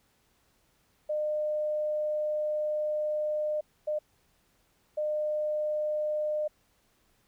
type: tone bursts at uneven times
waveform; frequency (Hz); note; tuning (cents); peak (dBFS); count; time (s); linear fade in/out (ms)
sine; 606; D#5; -46; -27; 3; 1.09-3.61 / 3.87-3.99 / 4.97-6.48; 10
effects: pink hiss -69 dBFS RMS until 7.27 s